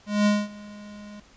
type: tone with ADSR envelope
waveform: square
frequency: 207.4 Hz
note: G#3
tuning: 2 cents flat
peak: -17 dBFS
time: 0.06-1.2 s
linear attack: 200 ms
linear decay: 220 ms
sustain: -23 dB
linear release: 3 ms
effects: pink hiss -55 dBFS RMS until 1.36 s + resampled to 16000 Hz